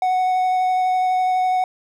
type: tone with vibrato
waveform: triangle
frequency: 740 Hz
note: F#5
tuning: in tune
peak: -14 dBFS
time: 0.02-1.64 s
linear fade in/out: 2 ms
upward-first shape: sine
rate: 12 Hz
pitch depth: 9 cents each way
effects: none